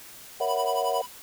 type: chord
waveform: sine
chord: F# dominant seventh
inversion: first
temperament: equal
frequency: 466.2 / 554.4 / 659.3 / 740 Hz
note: A#4 / C#5 / E5 / F#5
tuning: 0 / 0 / 0 / 0 cents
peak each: -31 / -30 / -30 / -28 dBFS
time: 0.4-1.02 s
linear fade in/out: 5 ms
type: tone with tremolo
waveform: square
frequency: 987.8 Hz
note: B5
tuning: in tune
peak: -27 dBFS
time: 0.4-1.07 s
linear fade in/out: 50 ms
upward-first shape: triangle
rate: 11 Hz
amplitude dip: 100%
effects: white hiss -46 dBFS RMS until 1.22 s